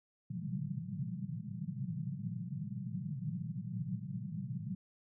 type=band-pass noise; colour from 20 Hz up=white; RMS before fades=-40 dBFS; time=0.3-4.75 s; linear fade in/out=5 ms; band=110 to 200 Hz; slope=96 dB/octave; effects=none